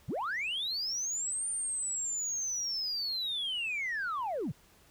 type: linear two-way sweep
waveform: sine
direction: up then down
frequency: 73.6 to 9080 to 100.9 Hz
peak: -30 dBFS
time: 0.08-4.52 s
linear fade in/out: 10 ms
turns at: 1.48 s
effects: tanh soft clip ceiling -29 dBFS + pink hiss -62 dBFS RMS until 4.9 s